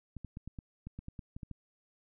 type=clicks; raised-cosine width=5 ms; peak=-30 dBFS; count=12; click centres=0.167 / 0.247 / 0.371 / 0.476 / 0.588 / 0.87 / 0.99 / 1.084 / 1.192 / 1.365 / 1.432 / 1.513 s; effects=none